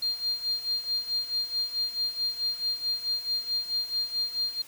sine tone with tremolo, 4200 Hz, C8, 6 cents sharp, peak -23 dBFS, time 0.02-4.62 s, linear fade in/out 5 ms, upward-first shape sine, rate 4.6 Hz, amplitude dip 80%, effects tanh soft clip ceiling -20 dBFS + white hiss -50 dBFS RMS until 4.67 s

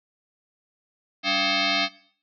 sine tone with frequency modulation, 773 Hz, G5, 24 cents flat, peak -20 dBFS, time 1.23-1.89 s, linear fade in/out 50 ms, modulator 485 Hz, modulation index 8, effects noise-tail reverb RT60 0.5 s tail -17 dB re dry

